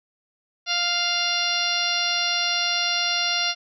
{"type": "harmonic tone with a mistuned harmonic", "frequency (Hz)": 699, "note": "F5", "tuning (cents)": 1, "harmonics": [1, 2, 3, 4, 5, 6, 7, 8], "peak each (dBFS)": [-32, -30, -31, -27, -29, -28, -30, -29], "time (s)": [0.66, 3.55], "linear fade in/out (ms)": 50, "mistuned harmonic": 7, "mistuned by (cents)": -29, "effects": []}